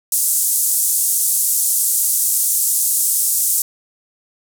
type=band-pass noise; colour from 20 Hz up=pink; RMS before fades=-17 dBFS; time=0.12-3.62 s; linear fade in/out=2 ms; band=7800 to 14000 Hz; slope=24 dB/octave; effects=none